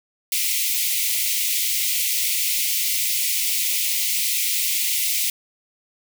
white high-pass noise, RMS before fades -22 dBFS, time 0.32-5.3 s, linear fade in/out 2 ms, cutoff 2000 Hz, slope 96 dB/octave, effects none

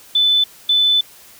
sine tone pair in turn, 3506 / 3506 Hz, A7 / A7, -7 / -7 cents, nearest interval unison, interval 0 cents, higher neither, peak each -11 dBFS, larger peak neither, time 0.15-0.44 / 0.69-1.01 s, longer second, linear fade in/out 5 ms, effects white hiss -44 dBFS RMS until 1.39 s

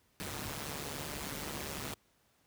pink noise with amplitude modulation, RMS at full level -37 dBFS, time 0.2-1.94 s, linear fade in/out 0 ms, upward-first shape sine, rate 146 Hz, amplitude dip 75%, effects pink hiss -71 dBFS RMS until 2.46 s + high-pass 60 Hz 12 dB/octave

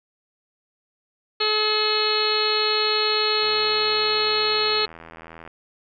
harmonic tone, 428.2 Hz, A4, 47 cents flat, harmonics 1 / 2 / 3 / 4 / 5 / 6 / 7 / 8 / 9 / 10, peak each -25 / -33 / -27 / -33 / -33 / -29 / -31 / -34 / -29 / -23 dBFS, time 1.4-4.86 s, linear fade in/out 10 ms
click train, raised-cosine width 0.5 ms, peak -25 dBFS, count 169, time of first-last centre 3.43-5.476 s, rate 82.1 Hz
effects none

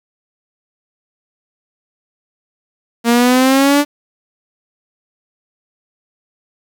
sawtooth exponential sweep, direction up, 231.7 to 293.7 Hz, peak -5 dBFS, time 3.04-3.85 s, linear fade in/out 50 ms, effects 7-bit

